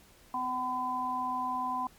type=harmonic tone; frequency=252.8 Hz; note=B3; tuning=41 cents sharp; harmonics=1 / 3 / 4; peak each=-40 / -36 / -31 dBFS; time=0.34-1.87 s; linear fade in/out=2 ms; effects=pink hiss -59 dBFS RMS until 1.98 s + MP3 96 kbps